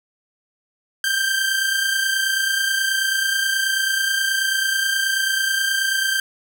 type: tone pair together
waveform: sawtooth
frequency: 1568 / 1597.3 Hz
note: G6 / G6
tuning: 0 / +32 cents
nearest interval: unison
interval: 32 cents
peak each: -16 / -21 dBFS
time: 1.04-6.2 s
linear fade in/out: 2 ms
effects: none